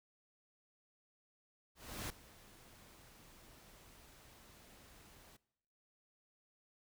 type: noise with ADSR envelope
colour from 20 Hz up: pink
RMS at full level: -42 dBFS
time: 1.75-5.37 s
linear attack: 350 ms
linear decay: 3 ms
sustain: -19 dB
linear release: 9 ms
effects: noise-tail reverb RT60 0.9 s tail -22 dB re dry